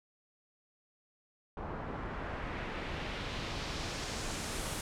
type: noise with low-pass filter sweep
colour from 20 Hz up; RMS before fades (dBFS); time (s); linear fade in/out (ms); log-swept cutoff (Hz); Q
pink; -39; 1.57-4.81; 2; 1000 to 11000; 1.2
effects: none